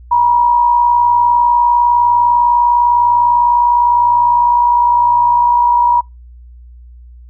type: tone with amplitude modulation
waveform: sine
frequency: 961 Hz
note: B5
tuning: 48 cents flat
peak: -5 dBFS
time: 0.11-6.01 s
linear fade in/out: 10 ms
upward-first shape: sine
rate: 59.9 Hz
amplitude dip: 45%
effects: noise-tail reverb RT60 0.2 s tail -25 dB re dry + added 60 Hz sine -34 dBFS peak until 7.29 s